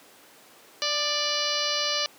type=harmonic tone with a mistuned harmonic; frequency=587.3 Hz; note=D5; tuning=in tune; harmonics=1 / 2 / 3 / 4 / 5 / 6 / 7 / 8 / 9 / 10; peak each=-33 / -34 / -36 / -36 / -31 / -37 / -31 / -31 / -35 / -36 dBFS; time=0.82-2.06 s; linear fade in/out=0 ms; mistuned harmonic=2; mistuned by=+24 cents; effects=pink hiss -52 dBFS RMS until 2.18 s + high-pass 300 Hz 12 dB/octave